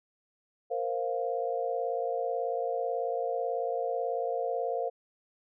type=chord; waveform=sine; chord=Bb suspended second; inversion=none; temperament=just; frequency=466.2 / 524.4 / 699.2 Hz; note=Bb4 / C5 / F5; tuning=0 / +4 / +2 cents; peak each=-33 dBFS; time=0.7-4.9 s; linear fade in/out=20 ms; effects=none